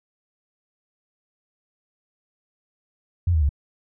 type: tone with pitch steps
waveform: sine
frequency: 87.31 / 78.69 / 70.92 Hz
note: F2 / D#2 / C#2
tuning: 0 / +20 / +40 cents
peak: -16 dBFS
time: 3.27-3.492 s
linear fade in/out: 5 ms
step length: 74 ms
effects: none